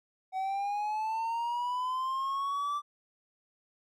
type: linear sweep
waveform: triangle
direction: up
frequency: 750 to 1174.7 Hz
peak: -28 dBFS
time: 0.32-2.82 s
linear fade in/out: 50 ms
effects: none